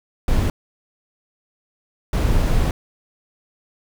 brown noise bursts at uneven times, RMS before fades -17 dBFS, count 2, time 0.28-0.5 / 2.13-2.71 s, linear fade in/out 2 ms, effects none

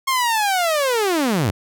sawtooth linear sweep, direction down, 1083 to 82.8 Hz, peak -13 dBFS, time 0.07-1.51 s, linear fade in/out 10 ms, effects none

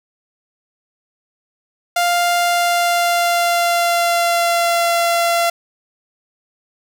sawtooth tone with pitch glide, 698.5 to 683.7 Hz, F5 to F5, 0 to -37 cents, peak -10 dBFS, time 1.96-5.5 s, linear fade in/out 5 ms, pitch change -37 cents, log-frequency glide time 2.37-4.92 s, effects none

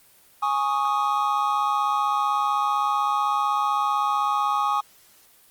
triangle chord, Ab suspended fourth, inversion none, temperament equal, 830.6 / 1108.7 / 1244.5 Hz, Ab5 / Db6 / Eb6, 0 / 0 / 0 cents, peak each -23 dBFS, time 0.42-4.81 s, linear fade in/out 10 ms, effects white hiss -55 dBFS RMS until 5.5 s + Opus 24 kbps

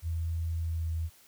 sine tone with pitch glide, 82.6 to 81.51 Hz, E2 to E2, +4 to -19 cents, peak -29 dBFS, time 0.02-1.1 s, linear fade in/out 50 ms, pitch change -23 cents, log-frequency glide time 0.62-0.88 s, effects white hiss -59 dBFS RMS until 1.27 s

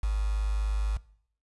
sine tone with quantisation, 51.91 Hz, G#1, in tune, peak -24 dBFS, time 0.03-0.97 s, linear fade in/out 5 ms, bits 7, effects noise-tail reverb RT60 0.6 s tail -20 dB re dry + resampled to 24000 Hz

